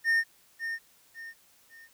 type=tone with echo; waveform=triangle; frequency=1826 Hz; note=A#6; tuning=36 cents flat; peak=-20 dBFS; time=0.04-0.24 s; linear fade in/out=50 ms; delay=550 ms; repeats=3; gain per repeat=-9 dB; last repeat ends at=1.89 s; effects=white hiss -62 dBFS RMS until 1.93 s